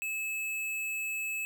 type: tone with hard clipping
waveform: sine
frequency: 2600 Hz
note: E7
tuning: 24 cents flat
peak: -33 dBFS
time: 0.02-1.45 s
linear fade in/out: 0 ms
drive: 18 dB
effects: none